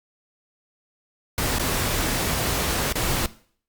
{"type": "noise with dropouts", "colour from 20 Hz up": "pink", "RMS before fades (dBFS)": -24, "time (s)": [1.38, 3.26], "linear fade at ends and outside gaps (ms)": 1, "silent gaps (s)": [[1.585, 1.596], [2.925, 2.955]], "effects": ["noise-tail reverb RT60 0.5 s tail -18 dB re dry", "Opus 48 kbps"]}